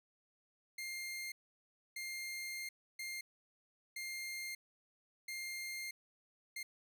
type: tone bursts at uneven times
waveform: sawtooth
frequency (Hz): 2113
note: C7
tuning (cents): +16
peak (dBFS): -38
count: 6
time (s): 0.78-1.32 / 1.96-2.69 / 2.99-3.21 / 3.96-4.55 / 5.28-5.91 / 6.56-6.63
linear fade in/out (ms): 5
effects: none